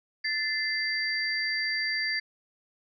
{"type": "tone cluster", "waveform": "sine", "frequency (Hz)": [1758, 2072, 4687], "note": ["A6", "C7", "D8"], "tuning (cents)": [-2, -17, -4], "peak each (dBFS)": -31, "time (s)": [0.24, 2.2], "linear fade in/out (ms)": 10, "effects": []}